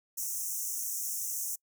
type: high-pass noise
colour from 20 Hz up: pink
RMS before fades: -35 dBFS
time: 0.17-1.56 s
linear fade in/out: 10 ms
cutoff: 5700 Hz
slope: 96 dB/octave
effects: noise-tail reverb RT60 0.1 s tail -26 dB re dry